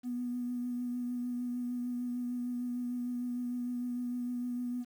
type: tone with vibrato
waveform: triangle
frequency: 244.9 Hz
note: B3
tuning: 14 cents flat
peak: -29 dBFS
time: 0.03-4.85 s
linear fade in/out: 50 ms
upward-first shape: triangle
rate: 6.6 Hz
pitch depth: 21 cents each way
effects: tanh soft clip ceiling -31 dBFS + 10-bit